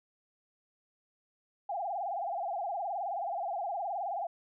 sine tone with vibrato, 742 Hz, F#5, 5 cents sharp, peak -32 dBFS, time 1.69-4.27 s, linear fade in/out 5 ms, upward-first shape sine, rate 19 Hz, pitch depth 180 cents each way, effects none

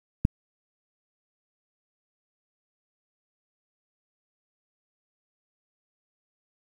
click, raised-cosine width 5 ms, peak -7 dBFS, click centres 0.251 s, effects 8-bit

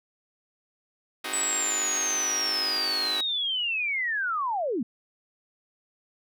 5% pulse chord, Ab dominant seventh, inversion first, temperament just, 259.6 / 311.5 / 373.8 / 415.3 Hz, C4 / Eb4 / Gb4 / Ab4, -13 / +2 / +18 / 0 cents, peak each -28 / -26 / -25 / -28 dBFS, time 1.24-3.21 s, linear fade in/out 5 ms
sine linear sweep, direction down, 8010 to 201.8 Hz, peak -25 dBFS, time 1.33-4.83 s, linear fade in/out 5 ms
effects none

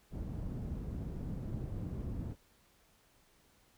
white low-pass noise, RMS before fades -40 dBFS, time 0.1-2.36 s, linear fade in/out 50 ms, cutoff 150 Hz, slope 12 dB/octave, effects pink hiss -68 dBFS RMS until 3.77 s

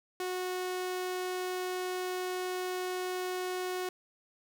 sawtooth tone, 366.3 Hz, F#4, 17 cents flat, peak -29 dBFS, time 0.2-3.89 s, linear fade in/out 2 ms, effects none

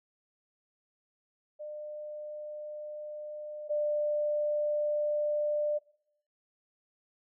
sine tone pair in turn, 601 / 595.5 Hz, D5 / D5, +40 / +24 cents, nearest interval unison, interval 16 cents, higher first, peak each -38 / -27 dBFS, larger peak second, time 1.59-3.69 / 3.69-5.79 s, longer neither, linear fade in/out 20 ms, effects noise-tail reverb RT60 0.7 s tail -20 dB re dry

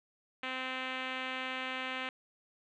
5% pulse tone with low-pass filter, 258.8 Hz, C4, 19 cents flat, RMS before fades -38 dBFS, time 0.43-2.09 s, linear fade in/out 2 ms, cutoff 2800 Hz, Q 1.7, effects none

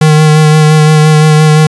square tone with vibrato, 154.1 Hz, D#3, 16 cents flat, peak -3 dBFS, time 0.01-1.67 s, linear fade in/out 5 ms, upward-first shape sine, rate 5.8 Hz, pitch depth 20 cents each way, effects resampled to 24000 Hz + 7-bit

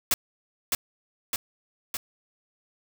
white noise with echo, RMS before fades -22 dBFS, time 0.11-0.14 s, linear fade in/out 2 ms, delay 610 ms, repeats 3, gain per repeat -3 dB, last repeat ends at 1.97 s, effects none

